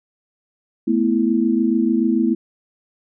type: chord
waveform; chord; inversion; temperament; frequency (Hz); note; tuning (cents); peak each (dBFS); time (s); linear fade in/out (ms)
sine; A suspended second; none; equal; 220 / 246.9 / 329.6; A3 / B3 / E4; 0 / 0 / 0; -19; 0.87-2.35; 10
effects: none